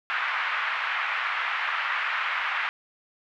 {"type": "band-pass noise", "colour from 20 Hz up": "pink", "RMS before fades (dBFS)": -28, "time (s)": [0.1, 2.69], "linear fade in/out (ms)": 0, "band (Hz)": [1100, 2500], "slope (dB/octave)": 24, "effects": []}